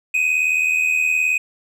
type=tone pair together; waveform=triangle; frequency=2503 / 2582 Hz; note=D#7 / E7; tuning=+10 / -37 cents; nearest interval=minor second; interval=53 cents; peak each=-15 / -21 dBFS; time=0.14-1.38 s; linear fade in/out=5 ms; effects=none